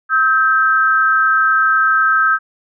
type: tone pair together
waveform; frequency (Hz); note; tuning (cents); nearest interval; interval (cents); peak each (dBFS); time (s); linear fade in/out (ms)
sine; 1288 / 1568; E6 / G6; -41 / 0; minor third; 341; -13; 0.09-2.39; 50
effects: none